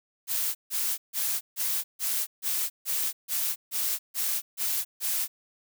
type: noise bursts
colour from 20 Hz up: blue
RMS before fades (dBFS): -28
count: 12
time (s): 0.27-5.28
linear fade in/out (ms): 50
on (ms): 280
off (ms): 150
effects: none